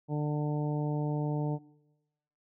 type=harmonic tone; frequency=148.9 Hz; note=D3; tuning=24 cents sharp; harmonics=1 / 2 / 3 / 4 / 5 / 6; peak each=-30 / -35 / -39 / -42 / -44 / -44 dBFS; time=0.08-1.59 s; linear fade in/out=50 ms; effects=noise-tail reverb RT60 1.0 s tail -22 dB re dry